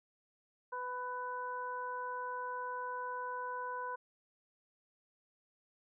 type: harmonic tone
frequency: 498 Hz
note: B4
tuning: 14 cents sharp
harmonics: 1 / 2 / 3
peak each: -45 / -39 / -45 dBFS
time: 0.72-3.96 s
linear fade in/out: 10 ms
effects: none